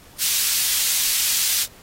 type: high-pass noise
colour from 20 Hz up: pink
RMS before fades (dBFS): -21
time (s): 0.18-1.67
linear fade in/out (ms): 50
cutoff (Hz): 3800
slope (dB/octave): 12
effects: pink hiss -48 dBFS RMS until 1.82 s + AAC 48 kbps